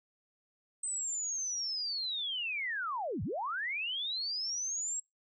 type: linear two-way sweep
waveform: sine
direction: down then up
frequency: 8230 to 75.9 to 7670 Hz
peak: -33 dBFS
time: 0.83-5 s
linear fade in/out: 5 ms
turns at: 3.23 s
effects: noise-tail reverb RT60 0.2 s tail -26 dB re dry